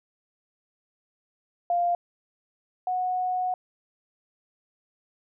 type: tone pair in turn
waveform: sine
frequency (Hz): 698.5 / 733.9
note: F5 / F#5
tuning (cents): 0 / -14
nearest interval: minor second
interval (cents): 86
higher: second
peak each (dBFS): -21 / -24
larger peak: first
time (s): 1.7-1.95 / 2.87-3.54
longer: second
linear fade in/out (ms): 2
effects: none